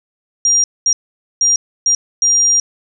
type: tone bursts at uneven times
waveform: sine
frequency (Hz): 5700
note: F8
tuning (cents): +34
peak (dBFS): -9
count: 5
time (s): 0.45-0.64 / 0.86-0.93 / 1.41-1.56 / 1.86-1.95 / 2.22-2.6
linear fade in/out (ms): 2
effects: none